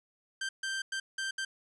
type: tone bursts at uneven times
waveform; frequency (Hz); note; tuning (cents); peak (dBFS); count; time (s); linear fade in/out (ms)
sawtooth; 1568; G6; 0; -29; 5; 0.41-0.49 / 0.63-0.82 / 0.92-1 / 1.18-1.31 / 1.38-1.45; 5
effects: resampled to 22050 Hz + 11-bit